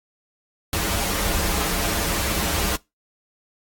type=noise with comb filter; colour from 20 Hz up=pink; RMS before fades=-23 dBFS; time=0.73-2.76 s; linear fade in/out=2 ms; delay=8 ms; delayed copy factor=-0.85; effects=noise-tail reverb RT60 0.2 s tail -21 dB re dry + AAC 64 kbps